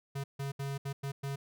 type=tone bursts at uneven times; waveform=square; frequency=138.59 Hz; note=C#3; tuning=in tune; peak=-35 dBFS; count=6; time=0.15-0.24 / 0.39-0.52 / 0.59-0.78 / 0.85-0.93 / 1.03-1.12 / 1.23-1.36 s; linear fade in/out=10 ms; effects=none